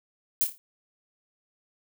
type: noise with echo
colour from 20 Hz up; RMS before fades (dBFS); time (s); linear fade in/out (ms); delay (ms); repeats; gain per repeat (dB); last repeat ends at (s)
violet; -23; 0.41-0.44; 0; 28; 5; -7; 0.58
effects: none